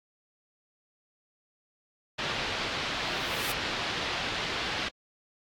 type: low-pass noise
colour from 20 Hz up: white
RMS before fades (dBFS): -33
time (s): 2.18-4.89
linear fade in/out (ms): 10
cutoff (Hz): 4000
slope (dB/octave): 24
type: noise with exponential growth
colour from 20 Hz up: white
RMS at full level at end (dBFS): -34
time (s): 2.92-3.52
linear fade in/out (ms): 2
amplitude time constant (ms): 130
effects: AAC 64 kbps